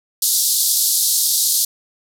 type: band-pass noise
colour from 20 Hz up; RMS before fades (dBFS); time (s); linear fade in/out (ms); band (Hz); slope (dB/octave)
white; -17; 0.22-1.65; 5; 3800 to 14000; 48
effects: none